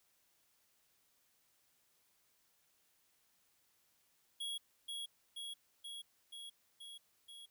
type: tone with echo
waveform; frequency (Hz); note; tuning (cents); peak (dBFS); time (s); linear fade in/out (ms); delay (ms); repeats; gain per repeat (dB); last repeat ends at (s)
square; 3322; G#7; 0; -40; 4.4-4.58; 10; 480; 6; -2; 7.46
effects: white hiss -75 dBFS RMS until 7.5 s